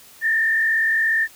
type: tone with frequency modulation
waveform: sine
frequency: 1800 Hz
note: A6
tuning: 39 cents sharp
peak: -16 dBFS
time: 0.21-1.28 s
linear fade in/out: 50 ms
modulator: 42.8 Hz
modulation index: 1
effects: white hiss -47 dBFS RMS until 1.35 s